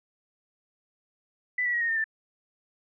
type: tone with pitch steps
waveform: sine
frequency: 1990 / 1944.5 / 1900.1 / 1856.7 / 1814.3 / 1772.9 Hz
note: B6 / B6 / A#6 / A#6 / A#6 / A6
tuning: +13 / -27 / +33 / -7 / -47 / +13 cents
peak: -24 dBFS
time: 1.58-2.042 s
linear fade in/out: 5 ms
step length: 77 ms
effects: none